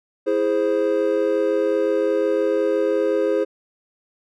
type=chord; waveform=triangle; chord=E augmented; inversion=none; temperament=equal; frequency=329.6 / 415.3 / 523.3 Hz; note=E4 / G#4 / B#4; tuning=0 / 0 / 0 cents; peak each=-22 / -19 / -19 dBFS; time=0.26-3.45 s; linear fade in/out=20 ms; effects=none